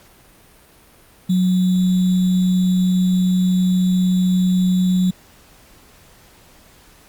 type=tone with sample-and-hold; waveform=sine; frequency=183.4 Hz; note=F#3; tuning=15 cents flat; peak=-13 dBFS; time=1.29-5.11 s; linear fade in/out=10 ms; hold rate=3675 Hz; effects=pink hiss -49 dBFS RMS until 7.08 s + Opus 48 kbps